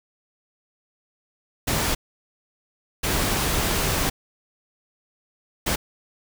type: noise bursts at uneven times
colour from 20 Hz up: pink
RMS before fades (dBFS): -23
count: 3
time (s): 1.67-1.95 / 3.03-4.1 / 5.66-5.76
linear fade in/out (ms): 10
effects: none